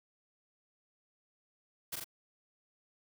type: noise with echo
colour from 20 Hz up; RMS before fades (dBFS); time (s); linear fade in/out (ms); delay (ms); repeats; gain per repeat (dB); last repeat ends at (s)
white; -38; 1.92-1.96; 10; 42; 2; -2; 2.044
effects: none